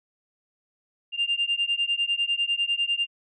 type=beating tone pair; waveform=sine; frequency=2792 / 2802 Hz; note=F7 / F7; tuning=-1 / +5 cents; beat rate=10 Hz; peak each=-25 dBFS; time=1.12-3.07 s; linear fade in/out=50 ms; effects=tanh soft clip ceiling -16 dBFS